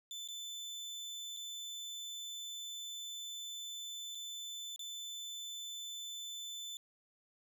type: tone with dropouts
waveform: 30% pulse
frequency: 3520 Hz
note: A7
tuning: in tune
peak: -40 dBFS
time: 0.11-6.77 s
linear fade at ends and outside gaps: 1 ms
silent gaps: 0.276-0.286 / 1.366-1.37 / 4.149-4.153 / 4.761-4.793 s
effects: none